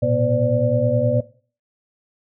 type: tone cluster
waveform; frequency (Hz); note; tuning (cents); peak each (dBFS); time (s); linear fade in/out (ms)
sine; 112.6 / 122.2 / 242.1 / 513 / 586; A2 / B2 / B3 / C5 / D5; +40 / -18 / -34 / -34 / -4; -24 / -22 / -25 / -23 / -19; 0.02-1.21; 10
effects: noise-tail reverb RT60 0.4 s tail -17 dB re dry